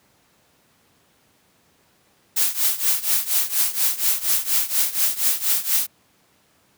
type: noise with tremolo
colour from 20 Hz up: blue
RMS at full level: -17 dBFS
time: 2.36-5.87 s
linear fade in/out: 10 ms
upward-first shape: triangle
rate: 4.2 Hz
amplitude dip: 90%
effects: pink hiss -60 dBFS RMS until 6.77 s + high-pass 100 Hz 12 dB/octave